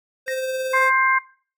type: tone with tremolo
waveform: square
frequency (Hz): 521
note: C5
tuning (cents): -7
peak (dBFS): -23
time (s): 0.26-0.91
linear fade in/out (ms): 50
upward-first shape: triangle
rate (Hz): 18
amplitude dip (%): 35
type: tone with exponential decay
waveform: triangle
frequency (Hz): 1864.7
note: A#6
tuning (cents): 0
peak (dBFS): -21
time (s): 0.28-0.45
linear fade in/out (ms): 0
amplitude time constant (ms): 35
type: harmonic tone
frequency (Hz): 527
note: C5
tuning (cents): +12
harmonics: 2 / 3 / 4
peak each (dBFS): -19 / -21 / -22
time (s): 0.73-1.19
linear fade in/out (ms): 10
effects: noise-tail reverb RT60 0.4 s tail -17 dB re dry